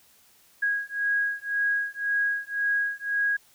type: beating tone pair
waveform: sine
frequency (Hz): 1646 / 1647.9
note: G#6 / G#6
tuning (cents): -16 / -14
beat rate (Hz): 1.9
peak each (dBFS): -27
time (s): 0.62-3.37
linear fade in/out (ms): 10
effects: white hiss -59 dBFS RMS until 3.54 s